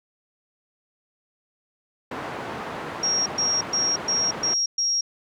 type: band-pass noise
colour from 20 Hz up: white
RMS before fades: -33 dBFS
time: 2.11-4.54 s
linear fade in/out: 5 ms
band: 110 to 1200 Hz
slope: 12 dB/octave
type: tone bursts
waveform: sine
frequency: 5600 Hz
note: F8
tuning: 4 cents sharp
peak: -20 dBFS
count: 6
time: 3.03-5.01 s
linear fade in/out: 5 ms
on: 230 ms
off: 120 ms
effects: none